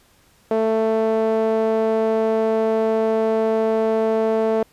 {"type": "tone with band-pass filter", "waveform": "sawtooth", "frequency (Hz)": 221.5, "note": "A3", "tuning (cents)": 12, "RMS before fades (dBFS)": -19, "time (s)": [0.51, 4.63], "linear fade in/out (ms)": 2, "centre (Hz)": 540, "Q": 2.9, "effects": ["pink hiss -56 dBFS RMS until 4.72 s", "resampled to 32000 Hz"]}